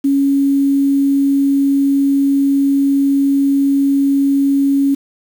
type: tone with quantisation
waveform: sine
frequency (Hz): 277.2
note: C#4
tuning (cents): 0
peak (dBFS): -10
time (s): 0.04-4.95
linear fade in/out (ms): 10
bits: 6
effects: none